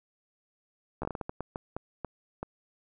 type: slowing click train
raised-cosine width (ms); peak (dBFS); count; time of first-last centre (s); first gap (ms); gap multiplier
1; -20; 13; 1.02-2.43; 13; 1.36
effects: none